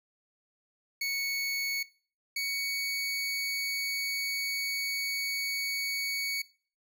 25% pulse tone pair in turn, 2217 / 2235 Hz, C#7 / C#7, 0 / +14 cents, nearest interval unison, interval 14 cents, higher second, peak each -26 dBFS, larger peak neither, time 1.01-1.83 / 2.36-6.42 s, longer second, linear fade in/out 5 ms, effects noise-tail reverb RT60 0.4 s tail -20 dB re dry

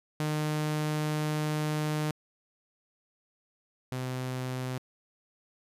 sawtooth tone pair in turn, 152.4 / 128.15 Hz, D#3 / C3, -36 / -36 cents, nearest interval minor third, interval 300 cents, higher first, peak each -24 / -28 dBFS, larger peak first, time 0.2-2.11 / 3.92-4.78 s, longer first, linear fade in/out 0 ms, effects resampled to 32000 Hz

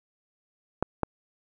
clicks, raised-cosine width 1 ms, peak -10 dBFS, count 2, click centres 0.826 / 1.033 s, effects none

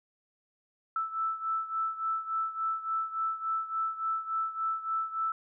sine beating tone pair, 1318 / 1321.5 Hz, E6 / E6, -1 / +4 cents, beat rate 3.5 Hz, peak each -31 / -35 dBFS, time 0.96-5.32 s, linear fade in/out 2 ms, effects none

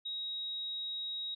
sine tone, 3800 Hz, A#7, 33 cents sharp, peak -36 dBFS, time 0.05-1.35 s, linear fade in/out 10 ms, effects none

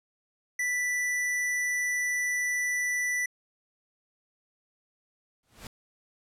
square tone, 1975.5 Hz, B6, in tune, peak -27 dBFS, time 0.59-3.26 s, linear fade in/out 5 ms
pink noise with exponential growth, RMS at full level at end -39 dBFS, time 5.43-5.67 s, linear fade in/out 2 ms, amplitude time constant 52 ms
effects low-pass 12000 Hz 12 dB/octave

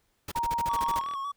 pink noise bursts, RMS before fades -36 dBFS, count 10, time 0.28-0.992 s, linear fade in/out 5 ms, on 37 ms, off 38 ms
sine tone, 936 Hz, A#5, 7 cents sharp, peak -26 dBFS, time 0.35-1.01 s, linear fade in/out 10 ms
click train, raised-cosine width 0.3 ms, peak -27 dBFS, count 19, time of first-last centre 0.69-1.137 s, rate 40.3 Hz
triangle tone with vibrato, 1115 Hz, C#6, 10 cents sharp, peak -29 dBFS, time 0.69-1.32 s, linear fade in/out 10 ms, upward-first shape square, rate 5.4 Hz, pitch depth 36 cents each way
effects pink hiss -72 dBFS RMS until 1.36 s

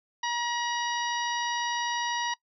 harmonic tone with a mistuned harmonic, 953 Hz, A#5, 38 cents sharp, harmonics 1 / 2 / 3 / 4 / 5 / 6, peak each -29 / -34 / -38 / -39 / -43 / -39 dBFS, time 0.23-2.34 s, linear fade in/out 5 ms, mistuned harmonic 3, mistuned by +28 cents, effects noise-tail reverb RT60 0.1 s tail -22 dB re dry

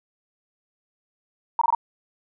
sine tone bursts, 932.3 Hz, A#5, in tune, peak -16 dBFS, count 4, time 1.59-1.749 s, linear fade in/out 2 ms, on 24 ms, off 21 ms, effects none

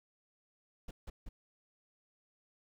brown noise bursts, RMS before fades -44 dBFS, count 3, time 0.88-1.29 s, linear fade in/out 5 ms, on 30 ms, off 160 ms, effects none

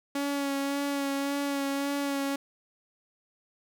sawtooth tone with vibrato, 280 Hz, C#4, 18 cents sharp, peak -24 dBFS, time 0.15-2.36 s, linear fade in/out 5 ms, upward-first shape sine, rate 1.8 Hz, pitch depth 21 cents each way, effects none

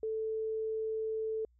sine tone, 440 Hz, A4, in tune, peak -32 dBFS, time 0.03-1.45 s, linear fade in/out 2 ms, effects added 60 Hz sine -64 dBFS peak until 1.59 s

